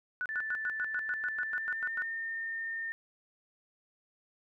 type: tone bursts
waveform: sine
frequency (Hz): 1480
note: F#6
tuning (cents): 0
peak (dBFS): -31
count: 13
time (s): 0.21-2.021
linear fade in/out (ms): 0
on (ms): 47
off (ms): 100
type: tone with pitch glide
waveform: sine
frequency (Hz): 1760 to 1816.8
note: A6 to A#6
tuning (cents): 0 to -45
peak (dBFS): -34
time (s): 0.29-2.92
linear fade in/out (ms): 0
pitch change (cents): +55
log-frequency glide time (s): 1.42-2.02
effects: none